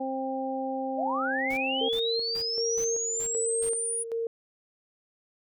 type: harmonic tone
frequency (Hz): 265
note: C4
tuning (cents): +22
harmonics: 1 / 2 / 3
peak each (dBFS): -33 / -33 / -33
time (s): 0-1.89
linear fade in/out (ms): 10
type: linear sweep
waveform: sine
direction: up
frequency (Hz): 560 to 9800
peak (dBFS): -28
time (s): 0.97-4.04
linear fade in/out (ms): 20
type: noise bursts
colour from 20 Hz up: pink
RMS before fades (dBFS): -45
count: 6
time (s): 1.5-3.694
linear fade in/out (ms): 5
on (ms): 74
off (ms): 350
type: tone with tremolo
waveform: sine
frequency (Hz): 459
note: A#4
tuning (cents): -27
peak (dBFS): -27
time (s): 1.81-4.27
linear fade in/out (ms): 2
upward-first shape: square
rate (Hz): 1.3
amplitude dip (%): 60
effects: none